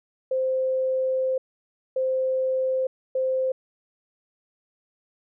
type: tone bursts at uneven times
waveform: sine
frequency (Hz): 521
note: C5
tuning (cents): -7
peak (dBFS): -21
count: 3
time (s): 0.31-1.38 / 1.96-2.87 / 3.15-3.52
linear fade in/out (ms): 5
effects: none